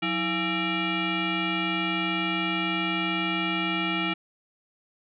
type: tone with frequency modulation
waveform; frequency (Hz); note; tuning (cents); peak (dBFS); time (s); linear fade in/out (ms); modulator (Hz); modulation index
sine; 1339; E6; +27; -24; 0.02-4.14; 10; 507; 3.3
effects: none